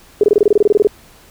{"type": "tone bursts", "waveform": "sine", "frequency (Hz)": 415.3, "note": "G#4", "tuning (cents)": 0, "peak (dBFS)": -6, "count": 14, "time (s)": [0.21, 0.872], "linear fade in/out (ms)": 2, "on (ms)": 25, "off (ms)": 24, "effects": ["pink hiss -45 dBFS RMS until 1.3 s"]}